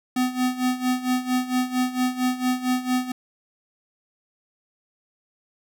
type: tone with tremolo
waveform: square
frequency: 252.6 Hz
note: B3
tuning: 39 cents sharp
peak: -19 dBFS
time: 0.16-3.12 s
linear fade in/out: 5 ms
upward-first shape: sine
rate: 4.4 Hz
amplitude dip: 80%
effects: none